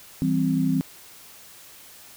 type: chord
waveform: sine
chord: C major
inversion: first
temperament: equal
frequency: 164.81 / 196 / 261.6 Hz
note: E3 / G3 / C4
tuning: 0 / 0 / 0 cents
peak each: -24 / -27 / -22 dBFS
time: 0.22-0.81 s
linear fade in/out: 0 ms
effects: white hiss -47 dBFS RMS until 2.16 s